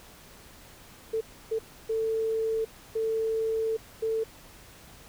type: tone bursts at uneven times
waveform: sine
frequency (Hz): 445.3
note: A4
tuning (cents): +21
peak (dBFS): -25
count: 5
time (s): 1.13-1.21 / 1.51-1.59 / 1.89-2.65 / 2.95-3.77 / 4.02-4.24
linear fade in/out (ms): 10
effects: pink hiss -51 dBFS RMS until 5.08 s